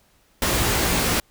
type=noise with comb filter; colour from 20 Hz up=pink; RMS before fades=-21 dBFS; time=0.42-1.2 s; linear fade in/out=2 ms; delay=17 ms; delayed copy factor=+0.65; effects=pink hiss -60 dBFS RMS until 1.3 s